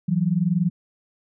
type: tone pair together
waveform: sine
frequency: 164.62 / 185 Hz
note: E3 / F#3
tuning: -2 / 0 cents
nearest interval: major second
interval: 202 cents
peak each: -21 dBFS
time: 0.08-0.7 s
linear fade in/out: 10 ms
effects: none